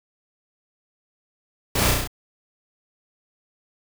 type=noise with echo; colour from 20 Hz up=pink; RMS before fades=-22 dBFS; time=1.75-1.91 s; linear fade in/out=5 ms; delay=33 ms; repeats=5; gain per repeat=-2 dB; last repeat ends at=2.075 s; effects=none